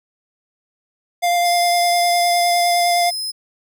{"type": "tone with vibrato", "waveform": "square", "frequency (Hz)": 698.5, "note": "F5", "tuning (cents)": 0, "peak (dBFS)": -15, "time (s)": [1.22, 3.11], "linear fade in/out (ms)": 20, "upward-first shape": "triangle", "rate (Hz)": 9.8, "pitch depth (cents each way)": 14}
{"type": "tone", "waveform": "sawtooth", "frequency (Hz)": 5100, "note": "D#8", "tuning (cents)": 42, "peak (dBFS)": -20, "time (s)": [1.44, 3.32], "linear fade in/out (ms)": 20}
{"effects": []}